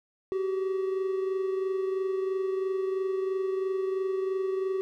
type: tone pair together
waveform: triangle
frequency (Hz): 380 / 403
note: F#4 / G4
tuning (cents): +46 / +48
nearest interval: minor second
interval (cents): 102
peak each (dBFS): -25 / -35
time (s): 0.32-4.81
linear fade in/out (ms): 0
effects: none